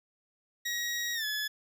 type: tone with pitch glide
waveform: 20% pulse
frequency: 1899 to 1711.5 Hz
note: A#6 to A6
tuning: +32 to -48 cents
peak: -26 dBFS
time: 0.65-1.48 s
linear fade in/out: 10 ms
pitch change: -180 cents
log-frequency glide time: 1.14-1.25 s
effects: none